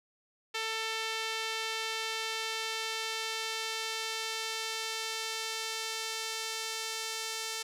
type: tone with band-pass filter sweep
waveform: sawtooth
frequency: 445 Hz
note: A4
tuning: 20 cents sharp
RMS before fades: -36 dBFS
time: 0.54-7.63 s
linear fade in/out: 10 ms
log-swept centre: 3300 to 5600 Hz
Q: 0.94
effects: none